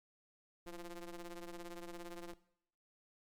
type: ring-modulated tone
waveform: sawtooth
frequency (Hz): 174.7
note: F3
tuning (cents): +1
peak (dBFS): -39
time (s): 0.66-2.34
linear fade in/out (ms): 5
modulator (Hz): 166
effects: noise-tail reverb RT60 0.7 s tail -18 dB re dry + MP3 96 kbps